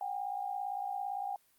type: tone pair together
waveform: sine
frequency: 744.3 / 802 Hz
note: F#5 / G5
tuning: +10 / +39 cents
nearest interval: minor second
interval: 129 cents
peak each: -39 / -36 dBFS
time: 0.01-1.36 s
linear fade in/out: 2 ms
effects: white hiss -69 dBFS RMS until 1.58 s + Opus 32 kbps